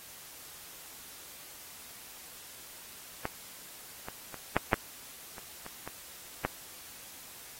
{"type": "clicks", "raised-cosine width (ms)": 0.5, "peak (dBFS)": [-17, -24, -26, -9, -7, -28, -27, -24, -13], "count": 9, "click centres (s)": [3.254, 4.085, 4.343, 4.566, 4.732, 5.382, 5.664, 5.876, 6.45], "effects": ["white hiss -49 dBFS RMS until 7.59 s", "AAC 48 kbps"]}